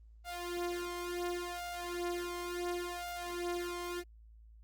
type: tone with flanger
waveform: sawtooth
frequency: 351.1 Hz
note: F4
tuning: 9 cents sharp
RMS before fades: -39 dBFS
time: 0.24-4.04 s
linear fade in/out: 50 ms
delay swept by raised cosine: 1.4 to 3.8 ms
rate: 0.7 Hz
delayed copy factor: +0.95
effects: added 55 Hz sine -54 dBFS peak until 4.63 s + Opus 24 kbps